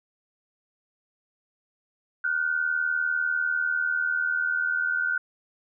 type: tone pair together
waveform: sine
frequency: 1434.9 / 1515 Hz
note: F6 / F#6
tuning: +46 / +40 cents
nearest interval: minor second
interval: 94 cents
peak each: -26 dBFS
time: 2.24-5.18 s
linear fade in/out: 5 ms
effects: none